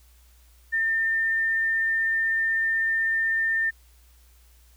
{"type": "tone", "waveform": "sine", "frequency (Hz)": 1804, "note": "A6", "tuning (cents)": 43, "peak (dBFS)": -21, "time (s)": [0.72, 3.71], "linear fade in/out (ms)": 20, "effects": ["added 60 Hz sine -53 dBFS peak until 4.76 s", "white hiss -61 dBFS RMS until 4.76 s"]}